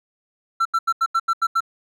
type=tone bursts; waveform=triangle; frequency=1346 Hz; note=E6; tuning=36 cents sharp; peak=-14 dBFS; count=8; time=0.6-1.606 s; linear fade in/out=10 ms; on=54 ms; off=82 ms; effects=none